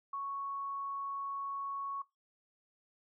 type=tone; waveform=sine; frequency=1108.7 Hz; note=C#6; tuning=in tune; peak=-36 dBFS; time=0.13-2.02 s; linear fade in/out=5 ms; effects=noise-tail reverb RT60 0.2 s tail -20 dB re dry